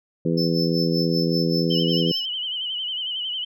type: harmonic tone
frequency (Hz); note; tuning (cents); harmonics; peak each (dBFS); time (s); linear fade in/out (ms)
83.3; E2; +19; 2 / 3 / 4 / 5 / 6; -22 / -26 / -26 / -28 / -28; 0.25-2.12; 5
type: tone with tremolo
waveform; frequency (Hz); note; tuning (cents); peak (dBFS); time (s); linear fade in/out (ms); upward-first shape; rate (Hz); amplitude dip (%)
triangle; 5274; E8; 0; -23; 0.37-2.26; 10; sine; 5.2; 75
type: tone with vibrato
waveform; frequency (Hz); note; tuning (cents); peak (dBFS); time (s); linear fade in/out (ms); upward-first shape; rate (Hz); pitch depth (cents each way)
sine; 3017; F#7; +33; -25; 1.7-3.45; 10; sine; 11; 71
effects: none